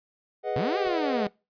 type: chord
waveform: triangle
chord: G# minor seventh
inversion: none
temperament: equal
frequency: 415.3 / 493.9 / 622.3 / 740 Hz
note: G#4 / B4 / D#5 / F#5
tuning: 0 / 0 / 0 / 0 cents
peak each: -30 dBFS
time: 0.43-1.29 s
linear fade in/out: 50 ms
type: linear two-way sweep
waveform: sawtooth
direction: up then down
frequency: 107.1 to 409.8 to 195.5 Hz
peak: -23 dBFS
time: 0.56-1.27 s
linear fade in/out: 0 ms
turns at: 0.78 s
type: noise with exponential decay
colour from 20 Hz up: pink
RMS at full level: -40 dBFS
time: 0.85-1.03 s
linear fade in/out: 5 ms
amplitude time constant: 38 ms
effects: noise-tail reverb RT60 0.3 s tail -26 dB re dry + resampled to 11025 Hz